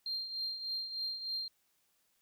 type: tone with tremolo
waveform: sine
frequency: 4186 Hz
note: C8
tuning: in tune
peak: -32 dBFS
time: 0.06-1.48 s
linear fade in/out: 2 ms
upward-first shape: triangle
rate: 3.3 Hz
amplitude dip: 70%
effects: tanh soft clip ceiling -30 dBFS + white hiss -75 dBFS RMS until 2.21 s